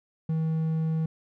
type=tone; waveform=triangle; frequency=160 Hz; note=D#3; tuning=49 cents sharp; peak=-22 dBFS; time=0.29-1.06 s; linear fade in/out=5 ms; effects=none